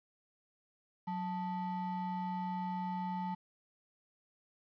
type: ring-modulated tone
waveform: triangle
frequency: 532 Hz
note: C5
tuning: 29 cents sharp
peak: -30 dBFS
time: 1.07-3.35 s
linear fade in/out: 10 ms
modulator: 348 Hz
effects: resampled to 11025 Hz + 11-bit